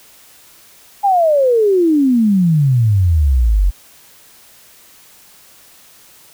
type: exponential sweep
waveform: sine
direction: down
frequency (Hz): 828 to 43.65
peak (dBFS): -9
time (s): 1.03-3.71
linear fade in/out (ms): 20
effects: white hiss -45 dBFS RMS until 6.33 s